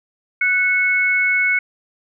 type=tone pair together; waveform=sine; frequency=1484.1 / 2200 Hz; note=F#6 / C#7; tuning=+5 / -14 cents; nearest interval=perfect fifth; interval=681 cents; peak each=-20 / -15 dBFS; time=0.41-1.59 s; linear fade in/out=5 ms; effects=none